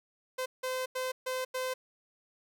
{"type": "tone bursts at uneven times", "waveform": "sawtooth", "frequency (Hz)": 514, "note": "C5", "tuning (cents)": -31, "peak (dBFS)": -28, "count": 5, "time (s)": [[0.38, 0.46], [0.63, 0.86], [0.95, 1.12], [1.26, 1.45], [1.54, 1.74]], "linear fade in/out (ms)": 10, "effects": []}